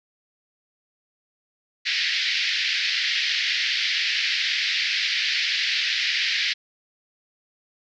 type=band-pass noise; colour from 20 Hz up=pink; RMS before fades=-24 dBFS; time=1.85-6.54 s; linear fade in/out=20 ms; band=1800 to 5100 Hz; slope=48 dB/octave; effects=none